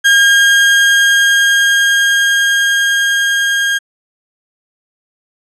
35% pulse tone with level ramp, 1618 Hz, G#6, 46 cents flat, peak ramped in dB -4 to -10 dBFS, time 0.04-3.79 s, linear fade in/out 20 ms, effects low-pass 9000 Hz 12 dB/octave

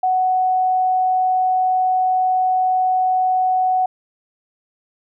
sine tone, 743 Hz, F#5, 7 cents sharp, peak -14 dBFS, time 0.03-3.86 s, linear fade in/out 5 ms, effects none

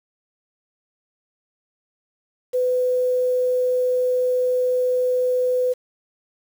sine tone with quantisation, 502 Hz, B4, 28 cents sharp, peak -17 dBFS, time 2.53-5.74 s, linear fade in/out 20 ms, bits 7, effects none

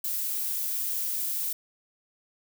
violet noise, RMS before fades -30 dBFS, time 0.04-1.53 s, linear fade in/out 5 ms, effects none

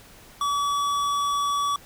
sine tone with tanh clipping, 1142 Hz, D6, 49 cents flat, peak -24 dBFS, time 0.41-1.76 s, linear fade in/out 2 ms, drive 16 dB, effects pink hiss -49 dBFS RMS until 1.85 s

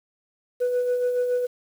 sine tone with tremolo, 493.9 Hz, B4, in tune, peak -17 dBFS, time 0.6-1.47 s, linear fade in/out 20 ms, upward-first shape sine, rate 7.1 Hz, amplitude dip 45%, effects tanh soft clip ceiling -18 dBFS + 8-bit

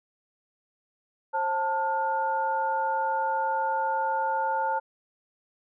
sine tone cluster, 534 / 886 / 1424 Hz, C5 / A5 / F6, +35 / +12 / +33 cents, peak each -32 / -25 / -34 dBFS, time 1.33-4.8 s, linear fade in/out 20 ms, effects none

